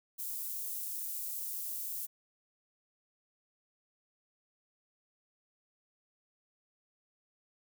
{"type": "high-pass noise", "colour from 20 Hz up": "white", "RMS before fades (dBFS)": -39, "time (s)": [0.18, 2.07], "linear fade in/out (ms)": 20, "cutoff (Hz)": 11000, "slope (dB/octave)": 12, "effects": []}